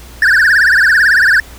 triangle tone with vibrato, 1640 Hz, G#6, 22 cents flat, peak -4 dBFS, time 0.22-1.4 s, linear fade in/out 2 ms, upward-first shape triangle, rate 18 Hz, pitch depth 230 cents each way, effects added 60 Hz sine -34 dBFS peak until 1.58 s + pink hiss -37 dBFS RMS until 1.58 s

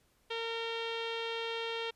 sawtooth tone with low-pass filter, 458 Hz, A#4, 31 cents flat, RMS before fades -37 dBFS, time 0.3-1.91 s, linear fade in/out 10 ms, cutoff 3300 Hz, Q 4.2, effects pink hiss -71 dBFS RMS until 1.95 s + resampled to 32000 Hz

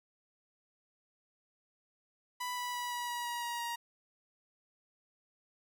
sawtooth tone with pitch steps, 990 / 983.2 / 976.4 / 969.6 / 962.9 / 956.3 / 949.7 / 943.1 Hz, B5 / B5 / B5 / B5 / B5 / A#5 / A#5 / A#5, +4 / -8 / -20 / -32 / -44 / +44 / +32 / +20 cents, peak -32 dBFS, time 2.4-3.76 s, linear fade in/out 10 ms, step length 170 ms, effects none

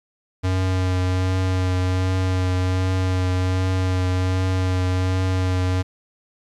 square tone with vibrato, 92.5 Hz, F#2, in tune, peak -19 dBFS, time 0.43-5.83 s, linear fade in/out 20 ms, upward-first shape triangle, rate 1.3 Hz, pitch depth 18 cents each way, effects low-pass 7000 Hz 12 dB/octave + 10-bit

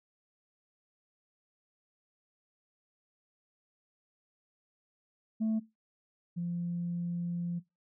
sine tone pair in turn, 220 / 173.06 Hz, A3 / F3, 0 / -15 cents, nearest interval major third, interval 415 cents, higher first, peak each -25 / -31 dBFS, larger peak first, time 5.4-5.6 / 6.36-7.6 s, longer second, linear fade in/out 20 ms, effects noise-tail reverb RT60 0.2 s tail -19 dB re dry + tanh soft clip ceiling -26 dBFS

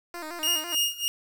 10% pulse tone with vibrato, 327.6 Hz, E4, 11 cents flat, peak -27 dBFS, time 0.14-0.75 s, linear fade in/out 2 ms, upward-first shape square, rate 6 Hz, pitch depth 97 cents each way
sawtooth tone with tremolo, 2846 Hz, F7, 32 cents sharp, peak -18 dBFS, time 0.43-1.08 s, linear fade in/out 0 ms, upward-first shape sine, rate 3.3 Hz, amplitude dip 90%
effects 8-bit

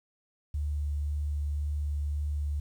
sine tone with vibrato, 73.42 Hz, D2, in tune, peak -28 dBFS, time 0.54-2.6 s, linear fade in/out 5 ms, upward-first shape sine, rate 1.9 Hz, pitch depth 10 cents each way, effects 10-bit

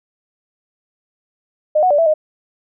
sine tone with pitch steps, 611 / 735 / 584 / 661 / 618 Hz, D#5 / F#5 / D5 / E5 / D#5, -32 / -12 / -10 / +5 / -12 cents, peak -10 dBFS, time 1.75-2.14 s, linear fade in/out 10 ms, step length 78 ms, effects none

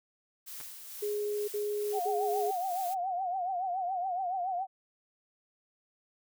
blue noise with tremolo, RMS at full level -43 dBFS, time 0.46-2.95 s, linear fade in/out 20 ms, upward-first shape sine, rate 2.2 Hz, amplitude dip 40%
clicks, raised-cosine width 0.3 ms, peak -32 dBFS, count 2, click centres 0.603 / 0.611 s
sine tone bursts, 415.9 Hz, G#4, 2 cents sharp, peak -30 dBFS, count 3, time 1.02-2.512 s, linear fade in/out 10 ms, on 460 ms, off 56 ms
sine tone with vibrato, 736 Hz, F#5, 9 cents flat, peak -30 dBFS, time 1.92-4.67 s, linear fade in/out 50 ms, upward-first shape triangle, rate 7.1 Hz, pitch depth 120 cents each way
effects none

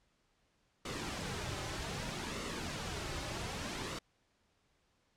pink noise with flanger, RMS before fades -40 dBFS, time 0.85-3.99 s, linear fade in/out 5 ms, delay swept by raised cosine 1.2 to 4.4 ms, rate 0.64 Hz, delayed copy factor -0.5, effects pink hiss -75 dBFS RMS until 5.16 s + low-pass 7000 Hz 12 dB/octave

